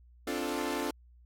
sawtooth chord, D minor seventh, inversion third, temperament equal, 261.6 / 293.7 / 349.2 / 440 Hz, C4 / D4 / F4 / A4, 0 / 0 / 0 / 0 cents, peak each -34 / -32 / -33 / -34 dBFS, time 0.27-0.91 s, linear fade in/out 5 ms, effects added 60 Hz sine -55 dBFS peak until 1.25 s + AAC 64 kbps

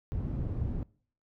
white low-pass noise, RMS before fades -33 dBFS, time 0.12-0.83 s, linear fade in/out 0 ms, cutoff 130 Hz, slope 12 dB/octave, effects noise-tail reverb RT60 0.5 s tail -23 dB re dry

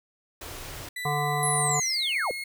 pink band-stop noise, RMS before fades -39 dBFS, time 0.41-0.89 s, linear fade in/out 5 ms, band 160 to 250 Hz, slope 96 dB/octave
35% pulse tone with pitch glide, 1981 to 2160 Hz, B6 to C#7, +5 to -45 cents, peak -30 dBFS, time 0.96-2.44 s, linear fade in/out 5 ms, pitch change +150 cents, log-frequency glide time 1.66-2.08 s
harmonic tone, 146.83 Hz, D3, in tune, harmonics 1 / 3 / 5 / 7 / 8, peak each -29 / -34 / -29 / -31 / -36 dBFS, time 1.05-1.8 s, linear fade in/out 5 ms
sine linear sweep, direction down, 11090 to 424.8 Hz, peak -25 dBFS, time 1.43-2.31 s, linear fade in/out 0 ms
effects none

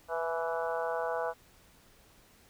harmonic tone with a mistuned harmonic, 164.81 Hz, E3, in tune, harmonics 3 / 4 / 5 / 6 / 7 / 8 / 9, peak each -35 / -35 / -38 / -40 / -42 / -45 / -41 dBFS, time 0.08-1.34 s, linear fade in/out 50 ms, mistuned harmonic 5, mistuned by +31 cents, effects pink hiss -61 dBFS RMS until 2.49 s

